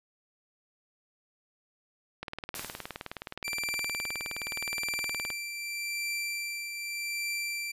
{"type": "click train", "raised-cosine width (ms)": 0.3, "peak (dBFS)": -20, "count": 60, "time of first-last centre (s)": [2.23, 5.303], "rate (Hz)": 19.2}
{"type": "noise with exponential decay", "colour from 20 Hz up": "white", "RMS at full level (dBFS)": -37, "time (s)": [2.55, 3.34], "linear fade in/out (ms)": 0, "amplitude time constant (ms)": 170}
{"type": "tone with tremolo", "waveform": "sawtooth", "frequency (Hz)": 2349, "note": "D7", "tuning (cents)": 0, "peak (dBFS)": -27, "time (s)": [3.44, 7.72], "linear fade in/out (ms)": 10, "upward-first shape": "triangle", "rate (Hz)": 0.84, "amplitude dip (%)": 50}
{"effects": ["resampled to 32000 Hz"]}